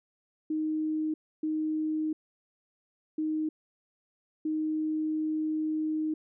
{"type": "tone bursts at uneven times", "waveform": "sine", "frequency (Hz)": 311.1, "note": "D#4", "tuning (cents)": 0, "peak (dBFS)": -27, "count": 4, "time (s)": [[0.5, 1.14], [1.43, 2.13], [3.18, 3.49], [4.45, 6.14]], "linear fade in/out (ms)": 5, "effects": []}